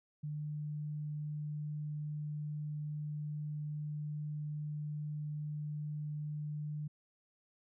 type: tone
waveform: sine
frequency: 149.8 Hz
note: D3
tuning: 35 cents sharp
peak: -37 dBFS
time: 0.23-6.88 s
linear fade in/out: 10 ms
effects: none